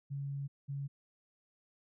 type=tone pair in turn; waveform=sine; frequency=139.8 / 139.8 Hz; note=C#3 / C#3; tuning=+15 / +15 cents; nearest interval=unison; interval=0 cents; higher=neither; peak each=-36 / -36 dBFS; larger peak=neither; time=0.1-0.48 / 0.68-0.88 s; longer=first; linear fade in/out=20 ms; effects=none